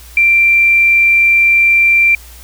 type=tone; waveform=sine; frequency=2359 Hz; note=D7; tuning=7 cents sharp; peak=-6 dBFS; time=0.17-2.15 s; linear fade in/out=2 ms; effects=added 60 Hz sine -35 dBFS peak until 2.43 s + white hiss -39 dBFS RMS until 2.43 s